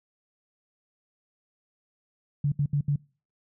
sine tone bursts at uneven times, 143.8 Hz, D3, 36 cents flat, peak -21 dBFS, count 4, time 2.44-2.52 / 2.59-2.66 / 2.73-2.81 / 2.88-2.96 s, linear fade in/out 5 ms, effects noise-tail reverb RT60 0.4 s tail -25 dB re dry

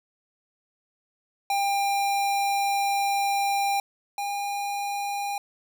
square tone pair in turn, 798 / 807.7 Hz, G5 / G#5, +31 / -48 cents, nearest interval unison, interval 21 cents, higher second, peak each -23 / -28 dBFS, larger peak first, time 1.5-3.8 / 4.18-5.38 s, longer first, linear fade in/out 2 ms, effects none

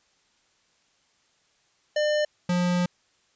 square tone pair in turn, 600 / 177.66 Hz, D5 / F3, +37 / +30 cents, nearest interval octave + major sixth, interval 2107 cents, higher first, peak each -22 dBFS, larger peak neither, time 1.96-2.25 / 2.49-2.86 s, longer second, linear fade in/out 5 ms, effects white hiss -66 dBFS RMS until 3.35 s + resampled to 16000 Hz

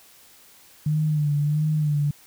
sine tone with vibrato, 150 Hz, D3, 37 cents sharp, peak -19 dBFS, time 0.86-2.11 s, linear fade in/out 5 ms, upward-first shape sine, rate 1.5 Hz, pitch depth 53 cents each way, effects white hiss -52 dBFS RMS until 2.26 s

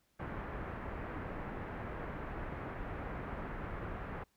pink low-pass noise, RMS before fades -42 dBFS, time 0.19-4.24 s, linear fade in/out 10 ms, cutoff 1900 Hz, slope 24 dB/octave, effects pink hiss -75 dBFS RMS until 4.36 s

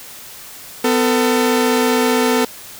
sawtooth tone pair together, 251.4 / 447.6 Hz, B3 / A4, +31 / +30 cents, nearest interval minor seventh, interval 999 cents, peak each -12 dBFS, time 0.84-2.45 s, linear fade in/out 5 ms, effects white hiss -36 dBFS RMS until 2.79 s

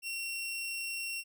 sawtooth tone, 2731 Hz, F7, 39 cents flat, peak -32 dBFS, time 0.02-1.24 s, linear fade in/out 50 ms, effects none

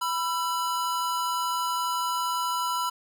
square tone pair together, 989.1 / 1344 Hz, B5 / E6, +2 / +33 cents, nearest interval perfect fourth, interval 531 cents, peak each -28 / -31 dBFS, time 0.01-2.9 s, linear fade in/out 10 ms, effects none

